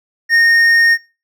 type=tone with hard clipping; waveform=triangle; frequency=1845 Hz; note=A#6; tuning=18 cents flat; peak=-9 dBFS; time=0.29-0.98 s; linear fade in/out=50 ms; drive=9 dB; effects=noise-tail reverb RT60 0.3 s tail -21 dB re dry